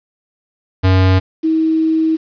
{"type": "tone pair in turn", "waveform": ["square", "sine"], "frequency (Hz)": [93.8, 319.7], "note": ["F#2", "D#4"], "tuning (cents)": [24, 47], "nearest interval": "octave + major sixth", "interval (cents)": 2123, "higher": "second", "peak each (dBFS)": [-9, -11], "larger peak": "first", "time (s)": [[0.83, 1.2], [1.43, 2.17]], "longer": "second", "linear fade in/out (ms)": 20, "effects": ["resampled to 11025 Hz", "7-bit"]}